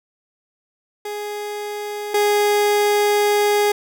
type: tone pair in turn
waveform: 30% pulse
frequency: 415.3 / 413.7 Hz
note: G#4 / G#4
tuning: 0 / -7 cents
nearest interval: unison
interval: 7 cents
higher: first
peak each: -23 / -12 dBFS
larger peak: second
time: 1.05-2.14 / 2.14-3.72 s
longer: second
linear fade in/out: 5 ms
effects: none